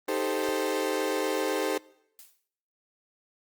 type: chord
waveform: 35% pulse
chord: A half-diminished seventh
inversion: second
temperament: equal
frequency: 311.1 / 392 / 440 / 523.3 Hz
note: Eb4 / G4 / A4 / C5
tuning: 0 / 0 / 0 / 0 cents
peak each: -32 / -30 / -30 / -30 dBFS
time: 0.08-1.78 s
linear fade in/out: 5 ms
type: click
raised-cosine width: 5 ms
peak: -40 dBFS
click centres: 0.488 s
type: noise with exponential decay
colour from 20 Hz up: blue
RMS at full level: -45 dBFS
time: 2.19-2.47 s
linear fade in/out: 1 ms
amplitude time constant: 59 ms
effects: noise-tail reverb RT60 0.8 s tail -23 dB re dry + Opus 32 kbps